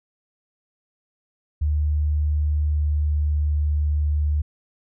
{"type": "tone with pitch glide", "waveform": "sine", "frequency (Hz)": [75, 74.52], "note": ["D2", "D2"], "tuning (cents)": [37, 26], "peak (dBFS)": -18, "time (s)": [1.61, 4.42], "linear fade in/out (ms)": 10, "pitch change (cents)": -11, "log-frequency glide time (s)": [2.29, 3.5], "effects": []}